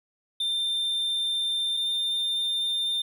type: tone pair in turn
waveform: triangle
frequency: 3588 / 3604 Hz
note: A7 / A7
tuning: +33 / +41 cents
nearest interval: unison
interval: 8 cents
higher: second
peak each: -23 dBFS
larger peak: neither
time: 0.4-1.77 / 1.77-3.02 s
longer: first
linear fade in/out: 5 ms
effects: none